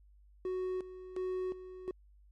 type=tone with tremolo; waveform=triangle; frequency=370 Hz; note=F#4; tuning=in tune; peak=-31 dBFS; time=0.45-1.91 s; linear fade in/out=2 ms; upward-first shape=square; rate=1.4 Hz; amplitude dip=75%; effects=added 50 Hz sine -58 dBFS peak until 2.31 s + MP3 48 kbps